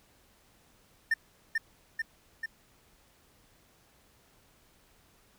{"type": "tone with echo", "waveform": "triangle", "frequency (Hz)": 1800, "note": "A6", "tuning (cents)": 39, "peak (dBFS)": -21, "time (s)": [1.11, 1.14], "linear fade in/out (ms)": 5, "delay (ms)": 440, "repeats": 3, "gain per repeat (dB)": -3, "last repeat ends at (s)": 2.46, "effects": ["pink hiss -64 dBFS RMS until 5.38 s"]}